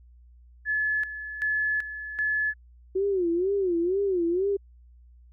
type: tone with tremolo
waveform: sine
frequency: 1717 Hz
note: A6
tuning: 43 cents flat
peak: -23 dBFS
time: 0.65-2.54 s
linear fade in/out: 50 ms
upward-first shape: square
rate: 1.3 Hz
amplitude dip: 70%
type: tone with vibrato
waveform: sine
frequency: 367.7 Hz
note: F#4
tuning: 11 cents flat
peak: -22 dBFS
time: 2.95-4.57 s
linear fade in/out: 10 ms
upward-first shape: sine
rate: 2.1 Hz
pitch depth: 160 cents each way
effects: added 60 Hz sine -50 dBFS peak until 5.32 s